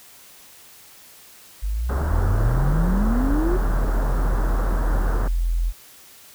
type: exponential sweep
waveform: sine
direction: up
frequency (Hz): 46.93 to 375.5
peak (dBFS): -21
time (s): 1.62-3.58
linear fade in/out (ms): 20
type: low-pass noise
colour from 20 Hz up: pink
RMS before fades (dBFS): -28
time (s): 1.89-5.28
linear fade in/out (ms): 5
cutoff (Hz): 1600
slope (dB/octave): 48
type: tone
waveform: sine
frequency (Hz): 42.4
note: E1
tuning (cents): +50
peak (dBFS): -18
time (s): 2.08-5.73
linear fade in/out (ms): 50
effects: white hiss -47 dBFS RMS until 6.34 s